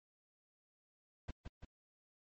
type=noise with echo; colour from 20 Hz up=brown; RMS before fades=-42 dBFS; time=1.28-1.31 s; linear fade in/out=5 ms; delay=170 ms; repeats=2; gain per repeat=-4 dB; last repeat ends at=1.65 s; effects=low-pass 6000 Hz 12 dB/octave + MP3 32 kbps